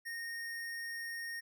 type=tone; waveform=square; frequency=1851 Hz; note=A#6; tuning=13 cents flat; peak=-40 dBFS; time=0.05-1.41 s; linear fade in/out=20 ms; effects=none